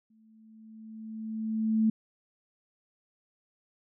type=tone with exponential growth; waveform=sine; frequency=220 Hz; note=A3; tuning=in tune; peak=-20 dBFS; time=0.1-1.9 s; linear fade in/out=5 ms; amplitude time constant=390 ms; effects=none